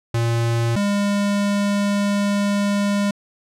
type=tone pair in turn; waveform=square; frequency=116.54 / 202.5 Hz; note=A#2 / G#3; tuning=0 / -43 cents; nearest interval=minor seventh; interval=957 cents; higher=second; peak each=-18 dBFS; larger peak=neither; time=0.14-0.76 / 0.76-3.11 s; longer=second; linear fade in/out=5 ms; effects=low-pass 10000 Hz 12 dB/octave